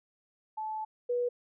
sine tone pair in turn, 868 / 487.1 Hz, A5 / B4, -24 / -24 cents, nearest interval minor seventh, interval 1000 cents, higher first, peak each -33 / -27 dBFS, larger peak second, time 0.57-0.85 / 1.09-1.29 s, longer first, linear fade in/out 10 ms, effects none

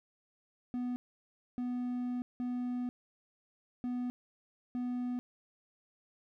triangle tone bursts at uneven times, 246.9 Hz, B3, in tune, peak -31 dBFS, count 5, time 0.74-0.96 / 1.58-2.22 / 2.4-2.89 / 3.84-4.1 / 4.75-5.19 s, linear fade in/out 0 ms, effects none

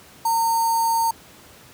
square tone with notch filter, 915 Hz, A#5, 32 cents flat, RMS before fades -20 dBFS, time 0.25-1.11 s, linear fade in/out 5 ms, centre 2700 Hz, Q 0.53, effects pink hiss -47 dBFS RMS until 1.73 s + high-pass 80 Hz 12 dB/octave

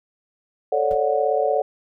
sine chord, D major seventh, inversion second, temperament just, 440.5 / 550.6 / 587.3 / 734.2 Hz, A4 / C#5 / D5 / F#5, +2 / -12 / 0 / -14 cents, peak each -23 dBFS, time 0.72-1.62 s, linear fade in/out 5 ms
brown noise with exponential decay, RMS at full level -29 dBFS, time 0.91-1 s, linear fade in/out 0 ms, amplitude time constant 19 ms
effects none

